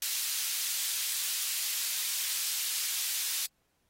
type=high-pass noise; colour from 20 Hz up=pink; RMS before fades=-33 dBFS; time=0.02-3.46 s; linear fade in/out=2 ms; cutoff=3700 Hz; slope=12 dB/octave; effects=pink hiss -75 dBFS RMS until 3.89 s + AAC 48 kbps